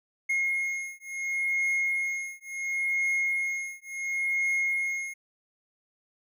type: beating tone pair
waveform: triangle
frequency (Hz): 2151 / 2151.71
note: C7 / C7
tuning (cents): +47 / +48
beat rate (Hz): 0.71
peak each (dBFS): -28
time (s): 0.29-5.14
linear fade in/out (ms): 10
effects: none